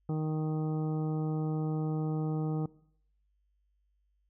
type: harmonic tone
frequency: 155.56 Hz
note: D#3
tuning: in tune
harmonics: 1 / 2 / 3 / 4 / 5 / 6 / 7 / 8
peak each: -30 / -37 / -40 / -52 / -45 / -57 / -57 / -53 dBFS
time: 0.09-2.66 s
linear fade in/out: 2 ms
effects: noise-tail reverb RT60 0.7 s tail -22 dB re dry + added 50 Hz sine -70 dBFS peak until 4.29 s